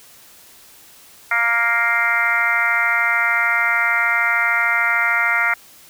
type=harmonic tone; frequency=233.4 Hz; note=A#3; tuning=2 cents sharp; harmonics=3 / 4 / 5 / 6 / 7 / 8 / 9 / 10; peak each=-28 / -28 / -29 / -19 / -31 / -23 / -19 / -28 dBFS; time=1.31-5.54 s; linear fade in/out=5 ms; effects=white hiss -46 dBFS RMS until 5.89 s